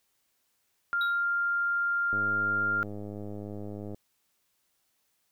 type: tone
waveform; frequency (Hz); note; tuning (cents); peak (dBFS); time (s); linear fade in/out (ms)
sine; 1396.9; F6; 0; -25; 0.93-2.83; 0
type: tone with exponential decay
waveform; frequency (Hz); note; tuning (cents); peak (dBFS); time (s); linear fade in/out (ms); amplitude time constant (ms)
triangle; 3813; A#7; +38; -29; 1.01-1.24; 2; 50
type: click train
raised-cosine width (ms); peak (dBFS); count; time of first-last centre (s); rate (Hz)
2; -27; 188; 2.13-3.946; 103
effects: white hiss -74 dBFS RMS until 5.31 s